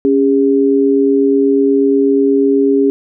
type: tone pair together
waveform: sine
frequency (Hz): 277.2 / 405.4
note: C#4 / G#4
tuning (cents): 0 / -42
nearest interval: perfect fifth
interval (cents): 658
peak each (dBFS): -11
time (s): 0.05-2.9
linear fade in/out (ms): 0
effects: none